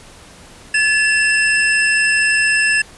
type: tone pair together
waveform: square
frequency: 1723.1 / 2696 Hz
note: A6 / E7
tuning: -37 / +38 cents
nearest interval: minor sixth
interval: 775 cents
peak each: -15 / -17 dBFS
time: 0.74-2.82 s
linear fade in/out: 5 ms
effects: pink hiss -41 dBFS RMS until 2.97 s + resampled to 24000 Hz